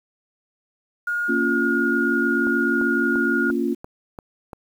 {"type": "tone", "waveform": "sine", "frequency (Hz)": 1429, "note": "F6", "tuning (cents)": 39, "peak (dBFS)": -21, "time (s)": [1.07, 3.51], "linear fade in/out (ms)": 5}
{"type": "chord", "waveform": "sine", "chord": "Bb minor", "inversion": "none", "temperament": "just", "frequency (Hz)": [233.1, 279.7, 349.6], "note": ["Bb3", "Db4", "F4"], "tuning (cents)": [0, 16, 2], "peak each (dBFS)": -24, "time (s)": [1.28, 3.75], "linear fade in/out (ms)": 20}
{"type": "click train", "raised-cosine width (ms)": 1, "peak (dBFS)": -21, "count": 7, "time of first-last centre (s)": [2.47, 4.532], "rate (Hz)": 2.91}
{"effects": ["8-bit"]}